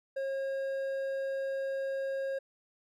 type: tone with hard clipping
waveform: triangle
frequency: 541 Hz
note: C#5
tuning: 42 cents flat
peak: -33 dBFS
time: 0.16-2.39 s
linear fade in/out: 10 ms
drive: 9 dB
effects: none